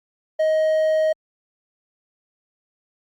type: tone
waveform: triangle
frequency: 628 Hz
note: D#5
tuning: 16 cents sharp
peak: -14 dBFS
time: 0.39-1.13 s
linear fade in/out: 10 ms
effects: Opus 48 kbps